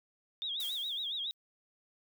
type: tone with vibrato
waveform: sine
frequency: 3520 Hz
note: A7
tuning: in tune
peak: -34 dBFS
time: 0.42-1.31 s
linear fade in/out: 0 ms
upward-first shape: sine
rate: 7.2 Hz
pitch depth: 160 cents each way
type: noise with exponential decay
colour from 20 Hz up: blue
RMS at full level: -42 dBFS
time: 0.6-1.34 s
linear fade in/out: 2 ms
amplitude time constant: 160 ms
effects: none